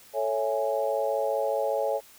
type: chord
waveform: sine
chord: A major seventh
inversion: none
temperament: equal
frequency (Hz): 440 / 554.4 / 659.3 / 830.6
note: A4 / C#5 / E5 / G#5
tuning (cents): 0 / 0 / 0 / 0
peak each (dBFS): -31 / -27 / -31 / -32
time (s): 0.13-2.01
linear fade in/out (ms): 50
effects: white hiss -53 dBFS RMS until 2.18 s